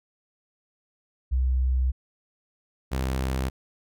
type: tone pair in turn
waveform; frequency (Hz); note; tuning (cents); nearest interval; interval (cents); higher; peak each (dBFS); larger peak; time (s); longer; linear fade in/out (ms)
sine / sawtooth; 64 / 65.38; C2 / C2; -38 / -1; unison; 37; second; -20 / -21; first; 1.31-1.92 / 2.91-3.5; first; 20
effects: none